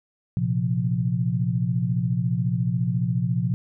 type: chord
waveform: sine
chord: Bb suspended second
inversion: none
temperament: equal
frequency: 116.54 / 130.81 / 174.61 Hz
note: Bb2 / C3 / F3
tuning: 0 / 0 / 0 cents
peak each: -25 dBFS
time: 0.37-3.54 s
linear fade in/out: 0 ms
effects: none